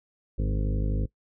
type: harmonic tone with a mistuned harmonic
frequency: 51.91 Hz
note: G#1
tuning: in tune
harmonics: 1 / 2 / 3 / 4 / 5 / 6 / 8 / 9 / 10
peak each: -25 / -31 / -35 / -37 / -39 / -41 / -43 / -44 / -45 dBFS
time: 0.38-1.06 s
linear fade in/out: 10 ms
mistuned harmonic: 3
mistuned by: -48 cents
effects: noise-tail reverb RT60 0.1 s tail -20 dB re dry